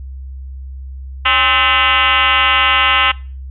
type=tone with frequency modulation; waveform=sine; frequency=2034 Hz; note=C7; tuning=50 cents flat; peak=-9 dBFS; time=1.25-3.12 s; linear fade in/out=10 ms; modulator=246 Hz; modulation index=4.4; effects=noise-tail reverb RT60 0.4 s tail -23 dB re dry + added 66 Hz sine -26 dBFS peak until 3.5 s